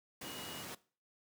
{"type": "tone in noise", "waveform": "sine", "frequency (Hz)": 2895, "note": "F#7", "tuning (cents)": -38, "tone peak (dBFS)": -50, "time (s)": [0.24, 0.63], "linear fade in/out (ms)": 5, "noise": "pink", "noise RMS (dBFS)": -45, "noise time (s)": [0.21, 0.75], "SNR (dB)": -8, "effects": ["noise-tail reverb RT60 0.4 s tail -20 dB re dry", "high-pass 150 Hz 12 dB/octave"]}